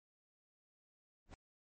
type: noise with exponential growth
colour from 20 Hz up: brown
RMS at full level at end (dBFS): -41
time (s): 1.26-1.34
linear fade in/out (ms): 0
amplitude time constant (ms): 17
effects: MP3 32 kbps